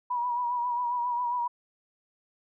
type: tone with vibrato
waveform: sine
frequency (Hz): 970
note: B5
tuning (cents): -31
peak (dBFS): -26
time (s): 0.1-1.48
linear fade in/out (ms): 10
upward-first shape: sine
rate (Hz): 7.4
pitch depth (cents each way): 43
effects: none